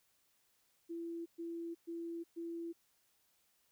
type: tone bursts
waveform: sine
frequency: 336.1 Hz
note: E4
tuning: 34 cents sharp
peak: -40 dBFS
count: 4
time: 0.89-2.73 s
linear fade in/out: 20 ms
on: 370 ms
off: 120 ms
effects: white hiss -75 dBFS RMS until 3.71 s